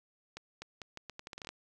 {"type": "accelerating click train", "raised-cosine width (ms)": 0.2, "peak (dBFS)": -26, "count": 13, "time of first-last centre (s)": [0.37, 1.49], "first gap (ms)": 250, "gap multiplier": 0.79, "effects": []}